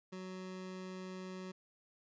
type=tone; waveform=25% pulse; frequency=185.9 Hz; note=F#3; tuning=8 cents sharp; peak=-40 dBFS; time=0.12-1.52 s; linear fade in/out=10 ms; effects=resampled to 16000 Hz